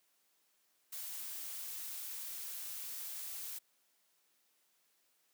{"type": "noise", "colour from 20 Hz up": "blue", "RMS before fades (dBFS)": -44, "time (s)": [0.92, 3.59], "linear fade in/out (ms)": 10, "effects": ["white hiss -75 dBFS RMS until 5.33 s", "high-pass 200 Hz 12 dB/octave"]}